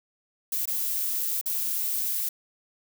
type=noise with dropouts; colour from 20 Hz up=violet; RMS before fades=-28 dBFS; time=0.52-2.29 s; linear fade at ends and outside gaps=5 ms; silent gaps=0.656-0.675 / 1.413-1.458 s; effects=none